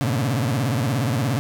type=tone with vibrato; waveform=30% pulse; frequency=125.2 Hz; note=B2; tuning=24 cents sharp; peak=-17 dBFS; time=0.01-1.39 s; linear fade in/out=0 ms; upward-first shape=sine; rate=17 Hz; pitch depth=280 cents each way; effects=none